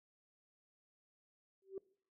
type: tone with exponential growth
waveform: sine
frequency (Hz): 386.1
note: G4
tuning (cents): -26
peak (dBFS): -37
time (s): 1.62-1.78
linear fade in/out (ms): 2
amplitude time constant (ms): 33
effects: noise-tail reverb RT60 0.6 s tail -23 dB re dry + tanh soft clip ceiling -33 dBFS